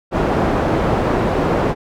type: low-pass noise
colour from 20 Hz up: white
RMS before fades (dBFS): -17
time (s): 0.11-1.75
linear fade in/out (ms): 50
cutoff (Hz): 650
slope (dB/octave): 12
effects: none